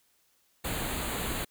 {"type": "band-stop noise", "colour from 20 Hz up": "pink", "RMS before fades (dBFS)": -33, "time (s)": [0.64, 1.45], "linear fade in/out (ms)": 10, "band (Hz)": [4500, 6600], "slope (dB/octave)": 96, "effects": ["white hiss -69 dBFS RMS until 1.5 s"]}